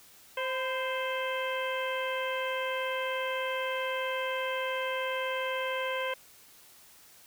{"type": "harmonic tone with a mistuned harmonic", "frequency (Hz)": 523.3, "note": "C5", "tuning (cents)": 0, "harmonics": [1, 2, 3, 4, 5, 6], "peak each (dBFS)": [-33, -36, -38, -39, -40, -41], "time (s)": [0.37, 6.14], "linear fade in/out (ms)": 5, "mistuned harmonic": 2, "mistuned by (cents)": -49, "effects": ["white hiss -56 dBFS RMS until 7.26 s"]}